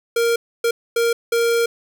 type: tone bursts at uneven times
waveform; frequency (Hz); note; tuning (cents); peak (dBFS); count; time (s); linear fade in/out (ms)
square; 466.2; A#4; 0; -16; 4; 0.16-0.36 / 0.64-0.71 / 0.96-1.13 / 1.32-1.66; 5
effects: none